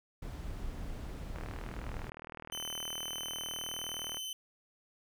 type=noise; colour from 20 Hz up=brown; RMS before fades=-41 dBFS; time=0.22-2.1 s; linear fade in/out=5 ms
type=click train; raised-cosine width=0.5 ms; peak=-29 dBFS; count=112; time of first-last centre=1.36-4.17 s; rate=39.5 Hz
type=tone; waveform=sawtooth; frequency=3051 Hz; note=G7; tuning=48 cents flat; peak=-35 dBFS; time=2.52-4.33 s; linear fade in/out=2 ms
effects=none